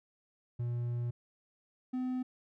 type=tone pair in turn; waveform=triangle; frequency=120 / 254.3 Hz; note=B2 / C4; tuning=-49 / -49 cents; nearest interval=octave + minor second; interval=1300 cents; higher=second; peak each=-30 / -30 dBFS; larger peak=neither; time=0.59-1.11 / 1.93-2.23 s; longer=first; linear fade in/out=10 ms; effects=none